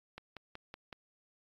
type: click train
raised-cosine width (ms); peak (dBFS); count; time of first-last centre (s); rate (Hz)
0.3; -29; 5; 0.18-0.928; 5.35
effects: AAC 64 kbps